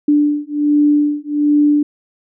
sine beating tone pair, 293.7 / 295 Hz, D4 / D4, 0 / +8 cents, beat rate 1.3 Hz, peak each -14 dBFS, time 0.08-1.83 s, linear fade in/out 5 ms, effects none

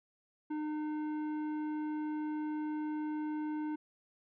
triangle tone with tanh clipping, 304.4 Hz, D#4, 38 cents flat, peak -36 dBFS, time 0.5-3.76 s, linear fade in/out 10 ms, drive 15 dB, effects none

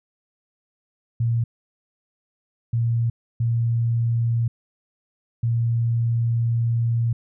sine tone bursts at uneven times, 116.6 Hz, A#2, 1 cent sharp, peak -18 dBFS, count 4, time 1.2-1.44 / 2.73-3.1 / 3.4-4.48 / 5.43-7.13 s, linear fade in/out 5 ms, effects none

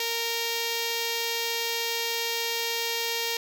5% pulse tone with notch filter, 463.3 Hz, A#4, 11 cents flat, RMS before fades -29 dBFS, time 0-3.37 s, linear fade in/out 2 ms, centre 1300 Hz, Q 1.7, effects none

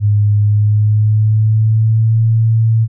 sine tone with pitch glide, 103.83 to 112.58 Hz, G#2 to A2, 0 to +40 cents, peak -8 dBFS, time 0-2.88 s, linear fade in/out 50 ms, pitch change +140 cents, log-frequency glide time 0.39-2.23 s, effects none

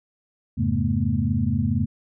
sine tone cluster, 86.7 / 104.2 / 136.4 / 215 / 239.2 Hz, F2 / G#2 / C#3 / A3 / A#3, -12 / +6 / -28 / -40 / +45 cents, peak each -26 dBFS, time 0.57-1.86 s, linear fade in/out 20 ms, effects none

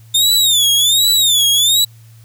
sawtooth tone with vibrato, 3600 Hz, A7, 39 cents sharp, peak -7 dBFS, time 0.14-1.85 s, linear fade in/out 10 ms, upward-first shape sine, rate 1.3 Hz, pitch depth 160 cents each way, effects added 113 Hz sine -39 dBFS peak until 2.24 s + white hiss -52 dBFS RMS until 2.24 s

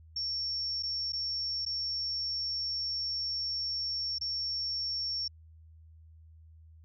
sine tone with dropouts, 5470 Hz, F8, 37 cents flat, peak -31 dBFS, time 0.16-5.28 s, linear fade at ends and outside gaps 5 ms, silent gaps 0.826-0.832 / 1.123-1.131 / 1.652-1.662 / 4.185-4.211 s, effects added 80 Hz sine -52 dBFS peak until 6.84 s

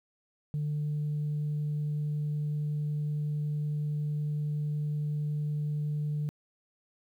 sine tone, 149.1 Hz, D3, 27 cents sharp, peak -27 dBFS, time 0.54-6.29 s, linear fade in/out 0 ms, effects tanh soft clip ceiling -26 dBFS + 11-bit

